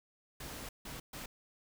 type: noise bursts at uneven times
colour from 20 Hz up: pink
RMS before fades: -45 dBFS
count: 3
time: 0.4-0.69 / 0.85-1 / 1.13-1.26 s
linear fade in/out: 5 ms
effects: none